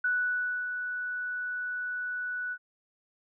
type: tone with ADSR envelope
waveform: sine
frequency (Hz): 1480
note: F#6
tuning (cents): 0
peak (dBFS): -24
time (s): 0.04-2.58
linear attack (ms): 6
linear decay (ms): 620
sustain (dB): -7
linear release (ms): 60
effects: none